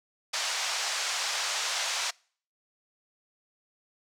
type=band-pass noise; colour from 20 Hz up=white; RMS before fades=-31 dBFS; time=0.33-2.11 s; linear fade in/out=10 ms; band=630 to 6700 Hz; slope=24 dB/octave; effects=noise-tail reverb RT60 0.5 s tail -26 dB re dry